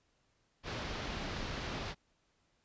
pink low-pass noise, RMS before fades -40 dBFS, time 0.63-1.95 s, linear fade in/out 50 ms, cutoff 5100 Hz, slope 24 dB/octave, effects pink hiss -75 dBFS RMS until 2.64 s + resampled to 16000 Hz

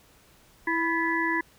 harmonic tone with a mistuned harmonic, 329.6 Hz, E4, in tune, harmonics 1 / 3 / 5 / 6, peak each -29 / -29 / -29 / -29 dBFS, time 0.67-1.41 s, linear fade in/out 5 ms, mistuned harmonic 5, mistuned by +69 cents, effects pink hiss -58 dBFS RMS until 1.58 s

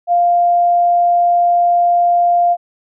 sine tone, 698.5 Hz, F5, in tune, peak -9 dBFS, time 0.07-2.57 s, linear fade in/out 50 ms, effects none

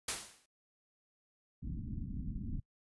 white noise with exponential decay, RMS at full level -32 dBFS, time 0.08-0.46 s, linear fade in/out 5 ms, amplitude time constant 82 ms
pink low-pass noise, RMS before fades -40 dBFS, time 1.62-2.6 s, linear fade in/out 10 ms, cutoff 270 Hz, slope 48 dB/octave
effects noise-tail reverb RT60 0.1 s tail -23 dB re dry + resampled to 24000 Hz

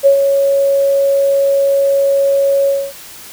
sine tone with ADSR envelope, 554 Hz, C#5, 1 cent flat, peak -3 dBFS, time 0.03-2.93 s, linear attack 32 ms, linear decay 100 ms, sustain -6 dB, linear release 250 ms, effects white hiss -34 dBFS RMS until 3.32 s

